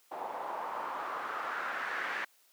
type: noise with low-pass filter sweep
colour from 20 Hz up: white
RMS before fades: -37 dBFS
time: 0.11-2.25 s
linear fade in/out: 10 ms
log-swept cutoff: 790 to 1800 Hz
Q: 3.1
effects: white hiss -66 dBFS RMS until 2.52 s + high-pass 400 Hz 12 dB/octave